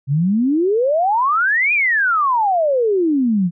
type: exponential two-way sweep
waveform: sine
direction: up then down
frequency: 130.81 to 2489 to 165.9 Hz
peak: -13 dBFS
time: 0.07-3.51 s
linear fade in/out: 50 ms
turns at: 1.73 s
effects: none

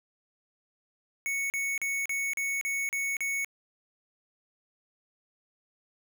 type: tone bursts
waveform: square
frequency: 2217 Hz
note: C#7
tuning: in tune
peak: -29 dBFS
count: 8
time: 1.26-3.446 s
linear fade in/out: 0 ms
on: 240 ms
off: 38 ms
effects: none

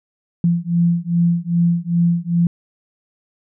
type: beating tone pair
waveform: sine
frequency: 170 / 172.5 Hz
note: F3 / F3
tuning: -46 / -21 cents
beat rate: 2.5 Hz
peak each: -17 dBFS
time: 0.44-2.47 s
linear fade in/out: 2 ms
effects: none

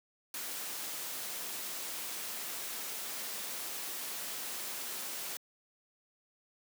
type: noise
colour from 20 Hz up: white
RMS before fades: -40 dBFS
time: 0.34-5.37 s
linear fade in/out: 2 ms
effects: high-pass 200 Hz 12 dB/octave

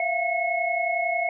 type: tone cluster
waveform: sine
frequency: 674 / 705 / 2182 Hz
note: E5 / F5 / C#7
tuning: +38 / +16 / -28 cents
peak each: -27 / -27 / -26 dBFS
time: 0-1.29 s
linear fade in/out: 2 ms
effects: none

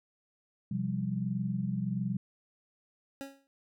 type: chord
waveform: sine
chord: C suspended fourth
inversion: none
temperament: equal with one note detuned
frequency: 127.9 / 174.61 / 196 Hz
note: C3 / F3 / G3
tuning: -39 / 0 / 0 cents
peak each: -35 / -35 / -33 dBFS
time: 0.71-2.17 s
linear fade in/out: 5 ms
type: tone with exponential decay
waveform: 25% pulse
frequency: 274.6 Hz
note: C#4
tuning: 16 cents flat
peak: -32 dBFS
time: 3.21-3.47 s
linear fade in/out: 0 ms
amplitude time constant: 56 ms
effects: none

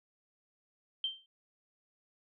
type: tone with exponential decay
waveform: sine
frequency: 3136 Hz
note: G7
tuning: in tune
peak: -28 dBFS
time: 1.04-1.26 s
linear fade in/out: 2 ms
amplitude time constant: 46 ms
effects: none

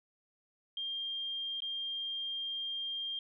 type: tone with dropouts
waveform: sine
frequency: 3201 Hz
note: G7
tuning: 36 cents sharp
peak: -35 dBFS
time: 0.77-3.19 s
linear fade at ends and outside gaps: 2 ms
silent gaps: 1.604-1.62 s
effects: none

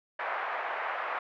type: band-pass noise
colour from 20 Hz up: pink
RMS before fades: -34 dBFS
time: 0.19-1.19 s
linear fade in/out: 5 ms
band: 650 to 2000 Hz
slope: 24 dB/octave
effects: none

